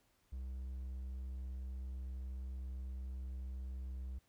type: tone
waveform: triangle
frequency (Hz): 64.4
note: C2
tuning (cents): -27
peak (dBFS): -39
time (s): 0.32-4.19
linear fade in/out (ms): 10
effects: pink hiss -75 dBFS RMS until 4.28 s